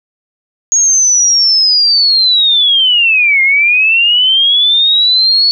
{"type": "linear two-way sweep", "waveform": "sine", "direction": "down then up", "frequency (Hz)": [6645, 2111, 4437], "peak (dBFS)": -6, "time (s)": [0.72, 5.51], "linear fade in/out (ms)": 0, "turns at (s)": 3.42, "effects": []}